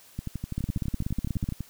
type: two click trains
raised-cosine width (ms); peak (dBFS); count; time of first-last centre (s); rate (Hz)
5; -16 / -19; 16 / 18; 0.58-1.489 / 0.19-1.607; 16.5 / 12
effects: white hiss -54 dBFS RMS until 1.69 s